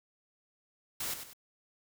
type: noise with echo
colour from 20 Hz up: white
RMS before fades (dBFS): -36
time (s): 1-1.14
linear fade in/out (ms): 5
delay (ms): 97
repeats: 2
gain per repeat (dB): -8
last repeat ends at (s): 1.334
effects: none